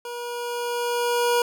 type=tone with level ramp; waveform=25% pulse; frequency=480.1 Hz; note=B4; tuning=49 cents flat; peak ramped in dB=-28 to -14 dBFS; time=0.05-1.42 s; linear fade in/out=2 ms; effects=none